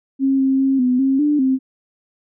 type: tone with pitch steps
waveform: sine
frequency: 270.1 / 267 / 268.9 / 250.9 / 268.5 / 295.7 / 262.9 Hz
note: C#4 / C4 / C4 / B3 / C4 / D4 / C4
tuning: -45 / +35 / +47 / +28 / +45 / +12 / +8 cents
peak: -13 dBFS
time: 0.19-1.59 s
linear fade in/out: 50 ms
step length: 200 ms
effects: none